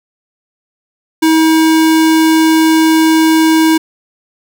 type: tone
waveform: square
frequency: 319.7 Hz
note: D#4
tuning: 47 cents sharp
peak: -7 dBFS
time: 1.22-3.78 s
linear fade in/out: 10 ms
effects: none